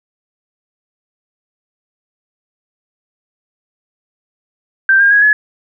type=tone with pitch steps; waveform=sine; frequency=1568 / 1611.2 / 1655.5 / 1701.1 Hz; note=G6 / G6 / G#6 / G#6; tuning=0 / +47 / -6 / +41 cents; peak=-6 dBFS; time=4.89-5.33 s; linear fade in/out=2 ms; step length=110 ms; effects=none